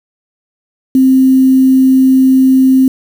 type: tone with quantisation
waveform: sine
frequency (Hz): 262.5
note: C4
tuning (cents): +6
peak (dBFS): -4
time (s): 0.95-2.88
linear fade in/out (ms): 2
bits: 5
effects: none